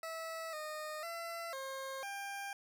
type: tone with pitch steps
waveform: 20% pulse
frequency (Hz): 651 / 614 / 674 / 535 / 797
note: E5 / D#5 / E5 / C5 / G5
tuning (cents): -22 / -23 / +38 / +38 / +28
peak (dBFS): -36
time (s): 0.03-2.53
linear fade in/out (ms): 2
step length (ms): 500
effects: none